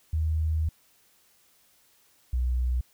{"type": "tone pair in turn", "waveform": "sine", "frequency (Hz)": [78.9, 62.03], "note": ["D#2", "B1"], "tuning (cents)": [25, 8], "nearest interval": "major third", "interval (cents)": 417, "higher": "first", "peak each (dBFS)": -23, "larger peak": "neither", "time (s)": [[0.13, 0.69], [2.33, 2.81]], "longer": "first", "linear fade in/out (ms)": 5, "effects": ["white hiss -63 dBFS RMS until 2.93 s"]}